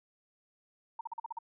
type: tone bursts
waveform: sine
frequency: 920 Hz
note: A#5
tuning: 23 cents flat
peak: -35 dBFS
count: 7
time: 0.99-1.388 s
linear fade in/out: 5 ms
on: 20 ms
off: 43 ms
effects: none